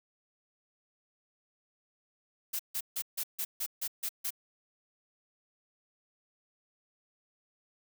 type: noise bursts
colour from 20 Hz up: blue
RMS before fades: -34 dBFS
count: 9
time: 2.53-4.306 s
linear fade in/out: 10 ms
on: 64 ms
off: 150 ms
effects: none